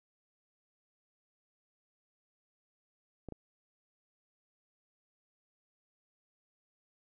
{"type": "clicks", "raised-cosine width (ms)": 2, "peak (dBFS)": -29, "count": 2, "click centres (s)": [3.287, 3.323], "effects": []}